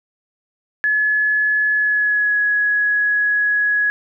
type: tone with pitch glide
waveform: sine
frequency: 1706 to 1676.7 Hz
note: G#6 to G#6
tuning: +46 to +16 cents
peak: -14 dBFS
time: 0.84-3.9 s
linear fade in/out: 0 ms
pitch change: -30 cents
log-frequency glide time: 1.74-2.39 s
effects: none